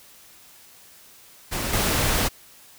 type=noise with level steps; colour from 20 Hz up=pink; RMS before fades=-27 / -22 dBFS; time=1.51-2.29 s; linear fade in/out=20 ms; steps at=1.73 s; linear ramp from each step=5 ms; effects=white hiss -50 dBFS RMS until 2.78 s